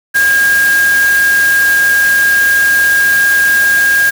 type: tone in noise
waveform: sine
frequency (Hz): 1622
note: G#6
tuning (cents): -41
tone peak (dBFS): -7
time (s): 0.14-4.11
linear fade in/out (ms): 20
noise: white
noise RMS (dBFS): -20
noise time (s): 0.14-4.11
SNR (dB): +10
effects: none